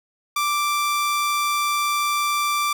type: tone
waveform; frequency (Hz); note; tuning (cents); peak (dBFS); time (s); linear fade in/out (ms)
sawtooth; 1174.7; D6; 0; -16; 0.36-2.73; 5
effects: none